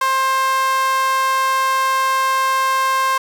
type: tone with high-pass filter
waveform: sawtooth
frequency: 529 Hz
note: C5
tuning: 19 cents sharp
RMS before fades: -17 dBFS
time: 0.01-3.18 s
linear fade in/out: 5 ms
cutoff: 1100 Hz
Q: 3.5
effects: none